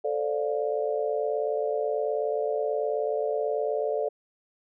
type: chord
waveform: sine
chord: D minor seventh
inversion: second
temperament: just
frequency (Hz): 440.5 / 528.6 / 587.3 / 704.8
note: A4 / C5 / D5 / F5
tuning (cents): +2 / +18 / 0 / +16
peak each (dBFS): -28 / -34 / -29 / -34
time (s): 0.04-4.09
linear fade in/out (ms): 10
effects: none